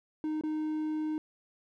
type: tone with dropouts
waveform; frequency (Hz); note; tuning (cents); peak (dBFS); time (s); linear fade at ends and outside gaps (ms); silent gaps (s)
triangle; 309.1; D#4; -11; -28; 0.24-1.18; 1; 0.411-0.436
effects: none